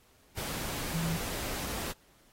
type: tone in noise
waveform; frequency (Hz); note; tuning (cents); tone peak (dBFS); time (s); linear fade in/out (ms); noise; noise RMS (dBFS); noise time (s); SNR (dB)
sine; 164.81; E3; 0; -30; 0.93-1.18; 20; pink; -37; 0.36-1.93; +4
effects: pink hiss -64 dBFS RMS until 2.32 s + AAC 48 kbps